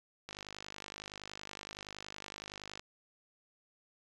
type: click train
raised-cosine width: 0.2 ms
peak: -26 dBFS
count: 128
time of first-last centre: 0.29-2.795 s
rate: 50.7 Hz
effects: resampled to 24000 Hz